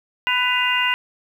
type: harmonic tone with a mistuned harmonic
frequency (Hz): 497.2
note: B4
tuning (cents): +12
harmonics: 2 / 3 / 4 / 5 / 6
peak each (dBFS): -24 / -25 / -23 / -26 / -21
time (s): 0.27-0.94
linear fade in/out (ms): 0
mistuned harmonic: 6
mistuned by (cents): -110
effects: 8-bit